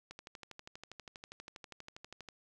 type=click train; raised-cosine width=0.2 ms; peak=-30 dBFS; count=28; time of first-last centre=0.11-2.287 s; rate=12.4 Hz; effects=none